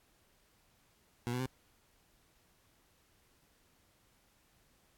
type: tone with pitch steps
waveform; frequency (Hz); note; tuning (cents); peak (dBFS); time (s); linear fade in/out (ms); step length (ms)
20% pulse; 120 / 124.81 / 129.81; B2 / B2 / C3; -49 / +19 / -13; -29; 1.27-1.462; 0; 64
effects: pink hiss -70 dBFS RMS until 4.97 s + AAC 64 kbps